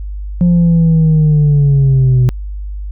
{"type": "linear sweep", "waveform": "sine", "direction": "down", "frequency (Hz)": [176.8, 123.9], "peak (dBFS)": -4, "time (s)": [0.41, 2.29], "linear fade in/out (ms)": 0, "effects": ["tanh soft clip ceiling -5 dBFS", "added 50 Hz sine -20 dBFS peak until 2.91 s"]}